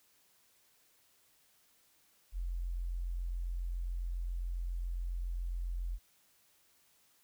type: tone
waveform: sine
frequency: 43.65 Hz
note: F1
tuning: in tune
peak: -34 dBFS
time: 2.32-5.99 s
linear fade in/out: 50 ms
effects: white hiss -69 dBFS RMS until 7.23 s